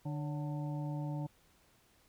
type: harmonic tone with a mistuned harmonic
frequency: 148.6 Hz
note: D3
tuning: 21 cents sharp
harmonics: 1 / 2 / 4 / 5 / 6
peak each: -36 / -43 / -49 / -53 / -50 dBFS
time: 0.05-1.27 s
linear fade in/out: 10 ms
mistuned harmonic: 4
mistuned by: -88 cents
effects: pink hiss -68 dBFS RMS until 2.08 s